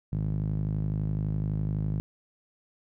sawtooth tone with band-pass filter, 51.91 Hz, G#1, in tune, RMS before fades -29 dBFS, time 0.12-2 s, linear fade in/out 0 ms, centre 140 Hz, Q 3, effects none

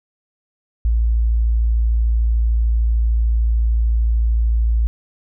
sine tone, 56.7 Hz, A#1, 47 cents flat, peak -13 dBFS, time 0.85-4.87 s, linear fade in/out 0 ms, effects none

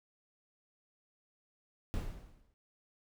brown noise with exponential decay, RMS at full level -33 dBFS, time 1.94-2.54 s, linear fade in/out 0 ms, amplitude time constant 130 ms, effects none

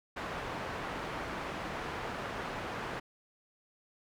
white low-pass noise, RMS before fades -39 dBFS, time 0.16-3 s, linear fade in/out 10 ms, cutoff 1400 Hz, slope 12 dB/octave, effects none

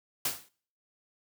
white noise with exponential decay, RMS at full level -26 dBFS, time 0.25-0.49 s, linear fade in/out 5 ms, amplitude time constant 51 ms, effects noise-tail reverb RT60 0.5 s tail -23 dB re dry + high-pass 80 Hz 12 dB/octave

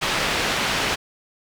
white low-pass noise, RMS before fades -23 dBFS, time 0.01-0.96 s, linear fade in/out 20 ms, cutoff 3300 Hz, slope 12 dB/octave, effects none

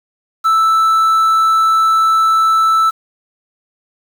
triangle tone with quantisation, 1318.5 Hz, E6, in tune, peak -7 dBFS, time 0.44-2.91 s, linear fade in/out 20 ms, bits 6, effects none

